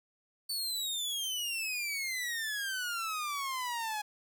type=exponential sweep; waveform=sawtooth; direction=down; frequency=4530 to 830.6 Hz; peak=-30 dBFS; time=0.49-4.02 s; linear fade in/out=10 ms; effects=10-bit